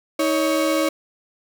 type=tone pair together; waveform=35% pulse; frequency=317.2 / 558 Hz; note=D#4 / C#5; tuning=+33 / +11 cents; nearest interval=minor seventh; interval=978 cents; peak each=-19 dBFS; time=0.19-0.89 s; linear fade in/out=5 ms; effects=none